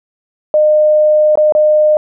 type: tone with dropouts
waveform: sine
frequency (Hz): 609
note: D#5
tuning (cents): -37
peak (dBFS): -6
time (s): 0.54-1.97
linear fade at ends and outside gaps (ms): 1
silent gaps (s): 1.355-1.374 / 1.523-1.55
effects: none